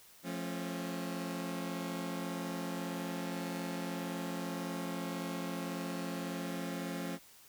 sawtooth chord, F augmented, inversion none, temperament just, 174.61 / 218.3 / 272.8 Hz, F3 / A3 / C#4, 0 / -13 / -28 cents, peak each -36 / -40 / -37 dBFS, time 0.23-7.19 s, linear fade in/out 50 ms, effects white hiss -59 dBFS RMS until 7.48 s

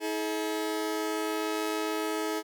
sawtooth tone pair together, 320.4 / 427.3 Hz, E4 / G#4, -49 / +49 cents, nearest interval perfect fourth, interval 498 cents, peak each -28 / -28 dBFS, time 0-2.43 s, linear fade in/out 50 ms, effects none

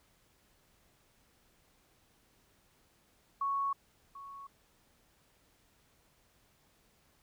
sine tone with echo, 1108.7 Hz, C#6, in tune, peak -30 dBFS, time 3.41-3.73 s, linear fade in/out 5 ms, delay 740 ms, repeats 1, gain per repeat -15 dB, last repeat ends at 4.47 s, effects pink hiss -69 dBFS RMS until 7.22 s

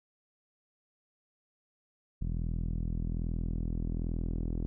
sawtooth tone with low-pass filter sweep, 41.2 Hz, E1, in tune, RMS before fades -33 dBFS, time 2.21-4.66 s, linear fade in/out 0 ms, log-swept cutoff 180 to 300 Hz, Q 1.5, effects none

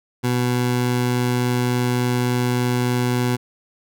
20% pulse tone, 123.47 Hz, B2, in tune, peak -13 dBFS, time 0.23-3.37 s, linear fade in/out 20 ms, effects none

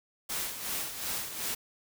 white noise with tremolo, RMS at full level -33 dBFS, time 0.29-1.55 s, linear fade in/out 10 ms, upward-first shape sine, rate 2.7 Hz, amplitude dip 60%, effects none

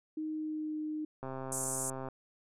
sine tone with pitch glide, 311.1 to 307 Hz, D#4 to D#4, 0 to -23 cents, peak -34 dBFS, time 0.17-1.05 s, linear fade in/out 5 ms, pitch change -23 cents, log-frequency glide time 0.28-0.78 s
click train, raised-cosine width 1 ms, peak -27 dBFS, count 114, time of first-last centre 1.23-2.086 s, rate 132 Hz
white band-pass noise, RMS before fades -37 dBFS, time 1.52-1.9 s, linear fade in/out 2 ms, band 6800 to 10000 Hz, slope 48 dB/octave
effects none

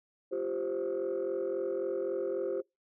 sine chord, F suspended second, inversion none, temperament just, 349.2 / 392.9 / 523.8 Hz, F4 / G4 / C5, 0 / +4 / +2 cents, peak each -35 / -33 / -33 dBFS, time 0.31-2.62 s, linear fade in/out 20 ms, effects noise-tail reverb RT60 0.2 s tail -25 dB re dry + tanh soft clip ceiling -26 dBFS

